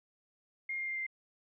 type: tone with pitch steps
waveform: sine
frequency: 2128 / 2116 / 2104 / 2091 Hz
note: C7 / C7 / C7 / C7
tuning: +29 / +19 / +9 / -2 cents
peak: -34 dBFS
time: 0.69-1.066 s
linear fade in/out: 5 ms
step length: 94 ms
effects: none